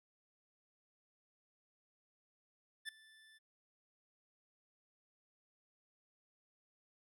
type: tone with ADSR envelope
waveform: 25% pulse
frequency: 1760 Hz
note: A6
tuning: in tune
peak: -35 dBFS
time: 2.85-3.39 s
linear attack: 37 ms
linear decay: 4 ms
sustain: -22 dB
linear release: 23 ms
effects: low-pass 11000 Hz 12 dB/octave